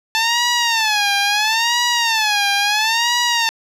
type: tone with vibrato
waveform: 10% pulse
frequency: 880 Hz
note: A5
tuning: in tune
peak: -6 dBFS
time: 0.15-3.49 s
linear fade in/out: 0 ms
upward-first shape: sine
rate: 0.74 Hz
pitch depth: 160 cents each way
effects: low-pass 9000 Hz 12 dB/octave